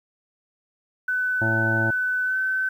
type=tone with pitch glide; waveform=sine; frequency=1503 to 1528.4 Hz; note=F#6 to G6; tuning=+27 to -44 cents; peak=-21 dBFS; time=1.08-2.69 s; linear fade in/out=5 ms; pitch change=+29 cents; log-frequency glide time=2.24-2.37 s
type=harmonic tone; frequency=111.6 Hz; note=A2; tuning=25 cents sharp; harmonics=1 / 2 / 3 / 5 / 6 / 7 / 8; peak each=-25 / -31 / -29 / -33 / -33 / -38 / -35 dBFS; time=1.41-1.91 s; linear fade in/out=10 ms
effects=9-bit